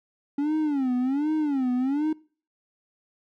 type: tone with vibrato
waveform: triangle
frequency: 278.3 Hz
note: C#4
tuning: 7 cents sharp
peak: -20 dBFS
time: 0.38-2.13 s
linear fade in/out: 5 ms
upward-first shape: sine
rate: 1.3 Hz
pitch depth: 200 cents each way
effects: noise-tail reverb RT60 0.4 s tail -22 dB re dry